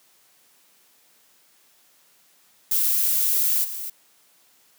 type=noise with level steps; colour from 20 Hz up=violet; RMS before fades=-21 / -32 dBFS; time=2.71-3.9 s; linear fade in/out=5 ms; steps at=3.63 s; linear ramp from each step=20 ms; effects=white hiss -59 dBFS RMS until 4.78 s + high-pass 150 Hz 12 dB/octave